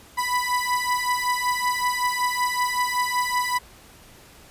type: beating tone pair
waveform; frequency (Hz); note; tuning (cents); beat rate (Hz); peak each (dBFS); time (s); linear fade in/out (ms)
30% pulse; 987.8 / 993.1; B5 / B5; 0 / +9; 5.3; -22; 0.17-3.59; 20
effects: pink hiss -49 dBFS RMS until 4.5 s + resampled to 32000 Hz